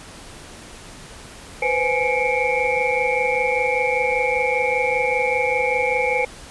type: tone cluster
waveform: sine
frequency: 491.9 / 517 / 835 / 2181 / 2332 Hz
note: B4 / C5 / G#5 / C#7 / D7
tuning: -7 / -21 / +9 / -29 / -13 cents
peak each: -24 dBFS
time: 1.62-6.25 s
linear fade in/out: 5 ms
effects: pink hiss -40 dBFS RMS until 6.5 s + resampled to 24000 Hz